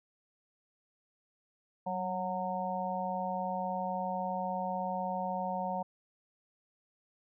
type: harmonic tone with a mistuned harmonic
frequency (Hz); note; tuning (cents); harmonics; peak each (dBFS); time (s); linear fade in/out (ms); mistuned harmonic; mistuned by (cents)
183.6; F#3; -13; 1 / 3 / 4 / 5; -39 / -39 / -36 / -37; 1.86-5.83; 10; 1; +39
effects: none